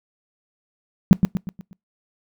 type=tone with echo; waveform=sine; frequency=187.2 Hz; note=F#3; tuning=20 cents sharp; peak=-4 dBFS; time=1.11-1.13 s; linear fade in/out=0 ms; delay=120 ms; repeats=5; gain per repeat=-7 dB; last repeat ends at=1.73 s; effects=noise-tail reverb RT60 0.2 s tail -25 dB re dry